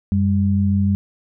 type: tone pair together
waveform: sine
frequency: 92.92 / 199.3 Hz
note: F#2 / G3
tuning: +8 / +29 cents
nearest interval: octave + minor second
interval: 1321 cents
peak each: -17 dBFS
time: 0.12-0.95 s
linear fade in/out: 0 ms
effects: none